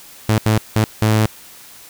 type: tone bursts at uneven times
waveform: sawtooth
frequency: 108.7 Hz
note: A2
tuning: 21 cents flat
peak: -8 dBFS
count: 4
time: 0.29-0.38 / 0.46-0.58 / 0.76-0.84 / 1.02-1.26 s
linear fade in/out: 0 ms
effects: white hiss -41 dBFS RMS until 1.89 s